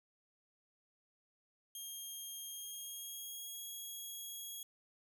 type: tone with pitch glide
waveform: 5% pulse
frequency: 3224 to 3309 Hz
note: G7 to G#7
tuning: +48 to -7 cents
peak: -37 dBFS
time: 1.75-4.63 s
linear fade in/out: 2 ms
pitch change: +45 cents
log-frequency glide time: 2.47-3.63 s
effects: none